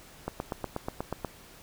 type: click train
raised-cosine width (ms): 1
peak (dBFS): -17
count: 9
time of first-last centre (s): 0.28-1.247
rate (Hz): 8.27
effects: pink hiss -52 dBFS RMS until 1.62 s

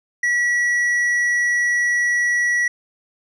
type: tone with tanh clipping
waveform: sine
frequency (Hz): 1935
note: B6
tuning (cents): -36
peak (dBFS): -17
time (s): 0.23-2.68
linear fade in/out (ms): 5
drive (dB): 6
effects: none

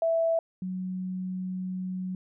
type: tone pair in turn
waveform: sine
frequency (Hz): 659.3 / 185.01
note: E5 / F#3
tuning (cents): 0 / 0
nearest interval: octave + minor seventh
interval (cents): 2200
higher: first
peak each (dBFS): -22 / -30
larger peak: first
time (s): 0.02-0.39 / 0.62-2.15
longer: second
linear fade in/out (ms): 2
effects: none

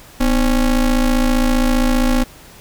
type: ring-modulated tone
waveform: square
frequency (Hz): 138.59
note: C#3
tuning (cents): 0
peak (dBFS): -10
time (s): 0.2-2.24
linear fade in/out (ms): 10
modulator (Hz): 111
effects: pink hiss -42 dBFS RMS until 2.6 s

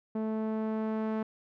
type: tone with low-pass filter sweep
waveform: sawtooth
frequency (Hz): 218.7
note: A3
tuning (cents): -10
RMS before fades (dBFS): -32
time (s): 0.15-1.23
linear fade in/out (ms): 5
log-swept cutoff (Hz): 730 to 1300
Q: 0.71
effects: none

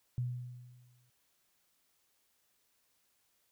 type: tone with exponential decay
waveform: sine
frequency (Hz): 123.47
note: B2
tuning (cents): 0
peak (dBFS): -30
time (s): 0.18-1.1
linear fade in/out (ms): 0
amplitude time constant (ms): 200
effects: white hiss -75 dBFS RMS until 3.51 s

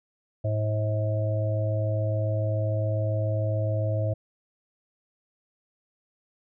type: harmonic tone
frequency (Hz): 107.1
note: A2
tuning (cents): -46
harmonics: 1 / 3 / 5 / 6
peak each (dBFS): -24 / -39 / -33 / -32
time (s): 0.44-4.14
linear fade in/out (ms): 10
effects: none

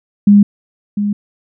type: tone pair in turn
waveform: sine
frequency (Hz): 203.8 / 205.3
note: G#3 / G#3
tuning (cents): -32 / -20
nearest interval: unison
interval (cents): 12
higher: second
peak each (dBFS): -3 / -13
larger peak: first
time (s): 0.27-0.43 / 0.97-1.13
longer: neither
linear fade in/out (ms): 5
effects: none

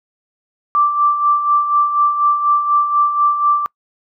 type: tone with tremolo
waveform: sine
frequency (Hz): 1173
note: D6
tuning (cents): -2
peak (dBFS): -9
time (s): 0.75-3.66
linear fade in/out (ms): 0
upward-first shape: sine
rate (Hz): 4.1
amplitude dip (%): 60
effects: noise-tail reverb RT60 0.1 s tail -25 dB re dry

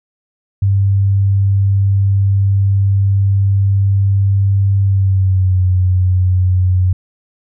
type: tone with pitch glide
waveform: sine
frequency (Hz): 98.5 to 91.9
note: G2 to F#2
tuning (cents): +9 to -11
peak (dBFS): -9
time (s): 0.62-6.93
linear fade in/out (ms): 5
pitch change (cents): -120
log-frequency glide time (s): 4.81-5.63
effects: none

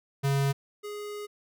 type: tone pair in turn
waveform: square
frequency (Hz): 138.59 / 415.3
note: C#3 / G#4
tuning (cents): 0 / 0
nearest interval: octave + perfect fifth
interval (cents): 1900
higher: second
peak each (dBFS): -24 / -36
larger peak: first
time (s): 0.23-0.53 / 0.83-1.27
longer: second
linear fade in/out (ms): 20
effects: none

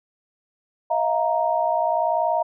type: chord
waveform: sine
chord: Eb suspended second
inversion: none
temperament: equal with one note detuned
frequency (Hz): 637.9 / 698.5 / 932.3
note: Eb5 / F5 / Bb5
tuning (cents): +43 / 0 / 0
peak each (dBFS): -23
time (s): 0.9-2.43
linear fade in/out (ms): 10
effects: none

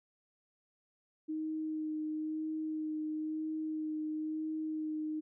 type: tone with vibrato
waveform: sine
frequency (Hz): 311.1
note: D#4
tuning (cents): 0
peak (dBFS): -34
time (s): 1.28-5.21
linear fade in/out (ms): 20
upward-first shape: sine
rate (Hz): 1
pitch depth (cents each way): 14
effects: none

